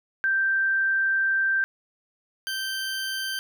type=tone pair in turn; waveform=sine / 20% pulse; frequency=1568 / 1559 Hz; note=G6 / G6; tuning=0 / -10 cents; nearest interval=unison; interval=10 cents; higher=first; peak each=-20 / -23 dBFS; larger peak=first; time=0.24-1.64 / 2.47-3.39 s; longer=first; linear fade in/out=0 ms; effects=none